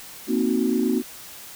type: chord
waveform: sine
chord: C half-diminished seventh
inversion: third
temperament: equal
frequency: 233.1 / 261.6 / 311.1 / 370 Hz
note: Bb3 / C4 / Eb4 / Gb4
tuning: 0 / 0 / 0 / 0 cents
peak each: -23 / -23 / -26 / -25 dBFS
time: 0.27-1.03 s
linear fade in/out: 50 ms
effects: tanh soft clip ceiling -9 dBFS + white hiss -41 dBFS RMS until 1.55 s